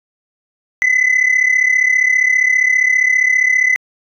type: tone pair together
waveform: sine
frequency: 2000 / 2035 Hz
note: B6 / C7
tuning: +21 / -49 cents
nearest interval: unison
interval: 30 cents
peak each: -11 dBFS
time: 0.82-3.76 s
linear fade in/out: 0 ms
effects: tanh soft clip ceiling -7 dBFS